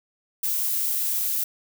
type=noise; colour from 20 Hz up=violet; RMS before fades=-25 dBFS; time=0.43-1.44 s; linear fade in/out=5 ms; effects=none